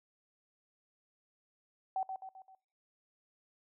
sine tone with echo, 762 Hz, G5, 49 cents flat, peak -31 dBFS, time 1.96-2.03 s, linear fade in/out 2 ms, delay 130 ms, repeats 4, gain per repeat -6 dB, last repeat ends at 2.55 s, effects noise-tail reverb RT60 0.5 s tail -26 dB re dry

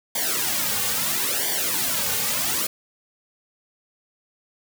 white noise with flanger, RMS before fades -24 dBFS, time 0.15-2.67 s, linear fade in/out 5 ms, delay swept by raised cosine 0.75 to 3.05 ms, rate 0.75 Hz, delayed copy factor -0.95, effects none

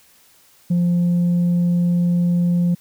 sine tone, 174.61 Hz, F3, in tune, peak -12 dBFS, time 0.7-2.75 s, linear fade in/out 10 ms, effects tanh soft clip ceiling -13 dBFS + white hiss -53 dBFS RMS until 2.8 s

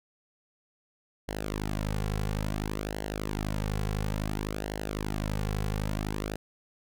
sawtooth tone with flanger, 51.91 Hz, G#1, in tune, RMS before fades -32 dBFS, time 1.28-6.36 s, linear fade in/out 5 ms, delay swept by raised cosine 0.81 to 3.31 ms, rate 0.58 Hz, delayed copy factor -0.75, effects none

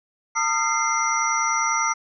sine tone cluster, 906 / 1228 / 1358 / 2090 / 5840 Hz, A#5 / D#6 / F6 / C7 / F#8, -50 / -23 / -49 / -2 / -24 cents, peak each -26 dBFS, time 0.35-1.94 s, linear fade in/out 20 ms, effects none

